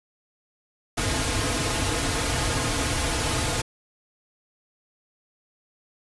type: noise with comb filter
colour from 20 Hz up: pink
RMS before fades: -25 dBFS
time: 0.97-3.62 s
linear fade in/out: 10 ms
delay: 5.2 ms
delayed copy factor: -0.85
effects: resampled to 24000 Hz